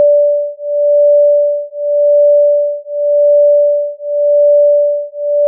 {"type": "beating tone pair", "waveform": "sine", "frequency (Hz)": [583, 583.88], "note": ["D5", "D5"], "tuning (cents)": [-13, -10], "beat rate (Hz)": 0.88, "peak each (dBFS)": -10, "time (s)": [0, 5.47], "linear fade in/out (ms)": 0, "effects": []}